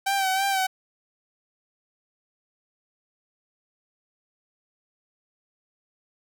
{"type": "tone with vibrato", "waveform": "sawtooth", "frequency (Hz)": 773, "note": "G5", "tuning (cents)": -24, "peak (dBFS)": -18, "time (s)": [0.06, 0.67], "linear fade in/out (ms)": 10, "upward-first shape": "sine", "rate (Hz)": 3.1, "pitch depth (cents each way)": 43, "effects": []}